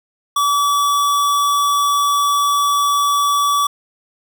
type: tone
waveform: square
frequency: 1147 Hz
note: D6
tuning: 41 cents flat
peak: -14 dBFS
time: 0.36-3.67 s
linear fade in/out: 5 ms
effects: none